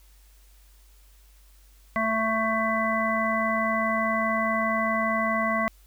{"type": "harmonic tone", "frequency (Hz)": 221.9, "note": "A3", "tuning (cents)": 15, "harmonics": [1, 3, 5, 7, 9], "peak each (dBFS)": [-29, -28, -27, -37, -28], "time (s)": [1.96, 5.68], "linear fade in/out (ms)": 0, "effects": ["added 49 Hz sine -52 dBFS peak until 5.86 s", "white hiss -61 dBFS RMS until 5.86 s"]}